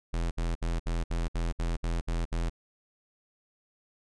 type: tone bursts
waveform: square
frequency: 42.12 Hz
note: E1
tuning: 38 cents sharp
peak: -28 dBFS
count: 10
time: 0.13-2.497 s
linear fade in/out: 10 ms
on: 180 ms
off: 63 ms
effects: resampled to 22050 Hz